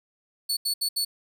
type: tone bursts at uneven times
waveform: sawtooth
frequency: 4435 Hz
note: C#8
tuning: in tune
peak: -21 dBFS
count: 4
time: 0.49-0.57 / 0.65-0.74 / 0.81-0.89 / 0.96-1.05 s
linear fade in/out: 10 ms
effects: none